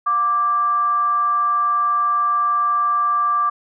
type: tone with frequency modulation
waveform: sine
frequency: 1174.7 Hz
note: D6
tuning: in tune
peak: -15 dBFS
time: 0.06-3.5 s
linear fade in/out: 10 ms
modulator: 457 Hz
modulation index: 0.2
effects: none